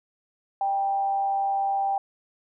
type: tone with frequency modulation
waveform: sine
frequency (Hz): 788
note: G5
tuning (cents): +9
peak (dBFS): -22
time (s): 0.61-1.98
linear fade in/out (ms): 2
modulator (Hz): 173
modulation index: 0.22
effects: none